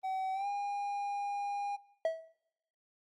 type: tone with pitch glide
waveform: triangle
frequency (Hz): 760 to 809.9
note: F#5 to G#5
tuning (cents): +46 to -44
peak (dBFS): -31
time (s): 0.03-1.77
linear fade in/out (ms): 20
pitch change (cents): +110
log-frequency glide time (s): 0.33-0.47
type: tone with exponential decay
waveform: triangle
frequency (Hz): 649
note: E5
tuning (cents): -27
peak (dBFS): -23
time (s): 2.05-2.28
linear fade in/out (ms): 2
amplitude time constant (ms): 48
effects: noise-tail reverb RT60 0.8 s tail -21 dB re dry + Opus 32 kbps